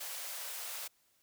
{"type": "high-pass noise", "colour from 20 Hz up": "white", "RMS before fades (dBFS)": -42, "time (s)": [0, 0.88], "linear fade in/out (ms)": 10, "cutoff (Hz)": 480, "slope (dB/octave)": 48, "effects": ["white hiss -72 dBFS RMS until 1.22 s"]}